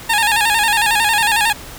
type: tone with vibrato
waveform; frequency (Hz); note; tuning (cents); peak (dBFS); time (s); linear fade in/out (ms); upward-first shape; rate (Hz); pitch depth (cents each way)
15% pulse; 871; A5; -18; -6; 0.09-1.53; 10; square; 11; 78
effects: pink hiss -34 dBFS RMS until 1.78 s